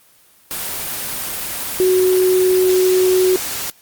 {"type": "tone in noise", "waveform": "sine", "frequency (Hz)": 370, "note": "F#4", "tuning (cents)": 0, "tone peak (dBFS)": -11, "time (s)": [1.8, 3.36], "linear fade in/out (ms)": 0, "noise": "white", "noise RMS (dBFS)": -24, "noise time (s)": [0.51, 3.7], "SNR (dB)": 10, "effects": ["white hiss -51 dBFS RMS until 3.81 s", "Opus 24 kbps"]}